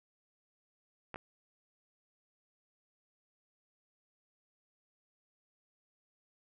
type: clicks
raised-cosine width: 0.5 ms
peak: -27 dBFS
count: 2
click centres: 1.143 / 1.159 s
effects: none